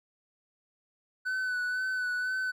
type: tone with vibrato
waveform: triangle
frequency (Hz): 1500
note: F#6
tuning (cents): +23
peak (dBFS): -27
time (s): 1.25-2.52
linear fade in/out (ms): 20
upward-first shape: sine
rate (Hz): 2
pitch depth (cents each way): 27
effects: none